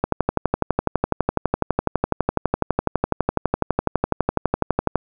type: click train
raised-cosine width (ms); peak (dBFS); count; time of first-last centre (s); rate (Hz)
1; -3; 60; 0.04-4.957; 12
effects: none